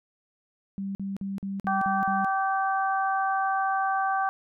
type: tone bursts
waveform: sine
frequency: 196 Hz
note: G3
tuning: in tune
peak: -29 dBFS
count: 7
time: 0.78-2.246 s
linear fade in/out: 0 ms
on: 170 ms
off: 46 ms
type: harmonic tone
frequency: 386.8 Hz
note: G4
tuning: 23 cents flat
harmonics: 2 / 3 / 4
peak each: -25 / -29 / -31 dBFS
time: 1.67-4.29 s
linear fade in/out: 0 ms
effects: none